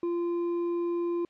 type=tone with hard clipping; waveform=sine; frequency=344.7 Hz; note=F4; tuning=23 cents flat; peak=-28 dBFS; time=0.03-1.25 s; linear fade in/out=2 ms; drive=4 dB; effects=white hiss -67 dBFS RMS until 1.29 s + low-pass 3000 Hz 12 dB/octave